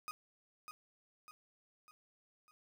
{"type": "tone with echo", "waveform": "35% pulse", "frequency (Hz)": 1244.5, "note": "D#6", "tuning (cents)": 0, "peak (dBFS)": -39, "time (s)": [0.08, 0.11], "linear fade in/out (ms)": 0, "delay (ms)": 600, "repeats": 4, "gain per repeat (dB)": -6, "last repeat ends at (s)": 2.51, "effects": []}